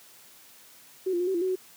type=tone with pitch steps; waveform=sine; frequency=375.7 / 347.9 / 357.4 / 381.5 / 342.4 / 373.7 / 371.6 Hz; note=F#4 / F4 / F4 / G4 / F4 / F#4 / F#4; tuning=+26 / -7 / +40 / -47 / -34 / +17 / +7 cents; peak=-24 dBFS; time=1.06-1.557 s; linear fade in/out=10 ms; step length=71 ms; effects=white hiss -53 dBFS RMS until 1.76 s + high-pass 100 Hz 12 dB/octave